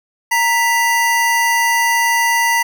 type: tone pair together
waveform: square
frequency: 929.4 / 1975.5 Hz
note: A#5 / B6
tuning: -5 / 0 cents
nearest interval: octave + minor second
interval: 1305 cents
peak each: -16 dBFS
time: 0.31-2.63 s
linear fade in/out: 10 ms
effects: none